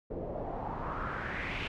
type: noise with low-pass filter sweep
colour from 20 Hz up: pink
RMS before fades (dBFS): -37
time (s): 0.1-1.68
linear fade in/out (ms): 10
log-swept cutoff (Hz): 460 to 2800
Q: 3.5
effects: none